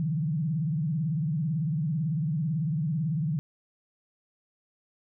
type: tone with vibrato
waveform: sine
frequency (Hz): 155.56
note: D#3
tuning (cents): 0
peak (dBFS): -25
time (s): 0-3.39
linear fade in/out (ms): 0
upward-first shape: sine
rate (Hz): 18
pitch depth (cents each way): 200
effects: none